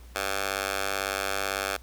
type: tone with high-pass filter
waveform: 10% pulse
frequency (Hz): 98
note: G2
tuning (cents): 0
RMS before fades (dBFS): -30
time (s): 0.15-1.77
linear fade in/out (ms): 10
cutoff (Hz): 850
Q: 0.94
effects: added 60 Hz sine -45 dBFS peak until 1.82 s + pink hiss -56 dBFS RMS until 1.82 s